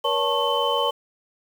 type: tone cluster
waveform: sine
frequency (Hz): 478.5 / 565 / 882 / 1093 / 3060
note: A#4 / C#5 / A5 / C#6 / G7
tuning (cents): +45 / +33 / +4 / -25 / -42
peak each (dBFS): -26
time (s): 0.04-0.91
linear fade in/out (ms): 10
effects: 7-bit